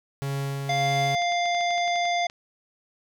45% pulse tone with tremolo, 138.59 Hz, C#3, in tune, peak -26 dBFS, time 0.22-1.15 s, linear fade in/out 0 ms, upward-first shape sine, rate 1.7 Hz, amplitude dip 30%
harmonic tone, 698.5 Hz, F5, in tune, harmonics 1 / 3 / 5 / 7 / 9, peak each -23 / -29 / -33 / -39 / -41 dBFS, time 0.69-2.27 s, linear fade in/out 5 ms
clicks, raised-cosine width 0.2 ms, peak -24 dBFS, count 11, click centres 1.221 / 1.322 / 1.457 / 1.548 / 1.609 / 1.707 / 1.78 / 1.878 / 1.958 / 2.054 / 2.299 s
effects none

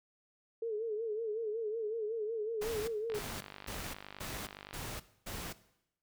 sine tone with vibrato, 440 Hz, A4, in tune, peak -33 dBFS, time 0.62-3.19 s, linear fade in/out 5 ms, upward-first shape sine, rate 5.4 Hz, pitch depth 92 cents each way
pink noise bursts, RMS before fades -42 dBFS, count 6, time 2.61-5.53 s, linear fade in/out 10 ms, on 270 ms, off 260 ms
click train, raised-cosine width 0.3 ms, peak -29 dBFS, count 83, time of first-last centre 3.1-4.75 s, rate 49.7 Hz
effects noise-tail reverb RT60 0.8 s tail -17 dB re dry

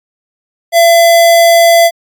square tone, 675 Hz, E5, 41 cents sharp, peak -4 dBFS, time 0.72-1.91 s, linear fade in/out 50 ms, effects AAC 64 kbps

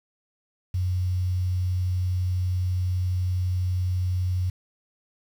sine tone with quantisation, 91.2 Hz, F#2, 24 cents flat, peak -22 dBFS, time 0.74-4.5 s, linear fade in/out 5 ms, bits 8, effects none

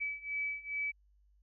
sine beating tone pair, 2293 / 2295.4 Hz, D7 / D7, -42 / -40 cents, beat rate 2.4 Hz, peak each -39 / -37 dBFS, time 0-0.92 s, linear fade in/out 20 ms, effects added 50 Hz sine -64 dBFS peak until 1.42 s

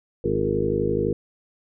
harmonic tone with a mistuned harmonic, 51.91 Hz, G#1, in tune, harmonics 1 / 2 / 3 / 4 / 5 / 6 / 7 / 8 / 9, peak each -34 / -31 / -30 / -32 / -31 / -36 / -27 / -26 / -26 dBFS, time 0.24-1.13 s, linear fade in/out 5 ms, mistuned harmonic 7, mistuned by -53 cents, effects none

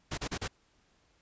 pink noise bursts, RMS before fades -35 dBFS, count 4, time 0.11-0.48 s, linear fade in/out 10 ms, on 67 ms, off 34 ms, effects pink hiss -69 dBFS RMS until 1.21 s + resampled to 16000 Hz

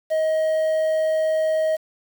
triangle tone with quantisation, 631 Hz, D#5, 24 cents sharp, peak -16 dBFS, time 0.1-1.77 s, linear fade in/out 20 ms, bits 7, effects none

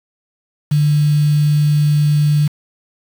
sine tone with quantisation, 148.4 Hz, D3, 18 cents sharp, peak -10 dBFS, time 0.71-2.48 s, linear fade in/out 10 ms, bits 5, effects none

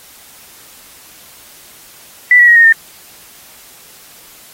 sine tone with pitch steps, 1975.5 / 1933.7 / 1892.8 / 1852.8 / 1813.6 Hz, B6 / B6 / A#6 / A#6 / A#6, 0 / -37 / +26 / -11 / -48 cents, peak -3 dBFS, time 2.31-2.725 s, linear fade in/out 2 ms, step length 83 ms, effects white hiss -40 dBFS RMS until 4.53 s + AAC 48 kbps

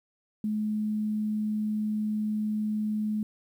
sine tone, 213.2 Hz, G#3, 46 cents sharp, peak -26 dBFS, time 0.44-3.23 s, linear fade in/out 2 ms, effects 10-bit

